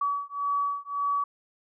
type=beating tone pair; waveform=sine; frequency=1138 / 1139.8 Hz; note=C#6 / C#6; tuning=+45 / +48 cents; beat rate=1.8 Hz; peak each=-29 dBFS; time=0.01-1.24 s; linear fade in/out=5 ms; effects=none